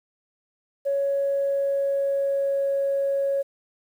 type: tone with pitch glide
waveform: sine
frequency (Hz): 557 to 553.2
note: C#5 to C#5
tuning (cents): +8 to -4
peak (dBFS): -20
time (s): 0.85-3.43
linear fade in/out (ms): 20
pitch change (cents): -12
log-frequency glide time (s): 0.96-2.64
effects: tanh soft clip ceiling -16 dBFS + 9-bit